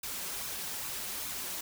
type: noise with flanger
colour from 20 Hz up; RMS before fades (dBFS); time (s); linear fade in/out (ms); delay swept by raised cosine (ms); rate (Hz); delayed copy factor
white; -38; 0.03-1.61; 5; 0.76 to 5.66; 2.4; +0.55
effects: none